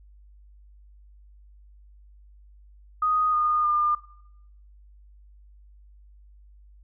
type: tone with pitch steps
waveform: sine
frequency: 1244.5 / 1223.8 / 1203.5 Hz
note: D#6 / D#6 / D6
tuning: 0 / -29 / +42 cents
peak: -20 dBFS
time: 3.02-3.95 s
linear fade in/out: 5 ms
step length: 310 ms
effects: noise-tail reverb RT60 0.8 s tail -19 dB re dry + added 50 Hz sine -49 dBFS peak until 6.83 s